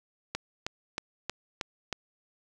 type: click train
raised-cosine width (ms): 0.2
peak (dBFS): -14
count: 6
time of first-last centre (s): 0.35-1.927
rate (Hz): 3.17
effects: none